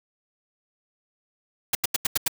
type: noise bursts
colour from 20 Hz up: white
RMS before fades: -22 dBFS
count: 6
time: 1.73-2.281 s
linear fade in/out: 5 ms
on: 21 ms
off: 85 ms
effects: none